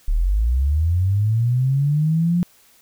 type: linear sweep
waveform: sine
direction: up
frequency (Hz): 34.65 to 178.2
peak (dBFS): -15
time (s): 0.08-2.43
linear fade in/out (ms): 0
effects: white hiss -54 dBFS RMS until 2.81 s